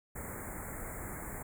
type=band-stop noise; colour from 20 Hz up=pink; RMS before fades=-42 dBFS; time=0.15-1.43 s; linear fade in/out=10 ms; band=2200 to 7100 Hz; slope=96 dB/octave; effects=none